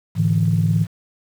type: chord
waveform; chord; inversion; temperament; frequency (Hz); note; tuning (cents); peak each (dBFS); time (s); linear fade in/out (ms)
sine; A suspended fourth; none; equal with one note detuned; 107.67 / 146.83 / 164.81; A2 / D3 / E3; -37 / 0 / 0; -18 / -22 / -17; 0.15-0.87; 50
effects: tanh soft clip ceiling -6 dBFS + 7-bit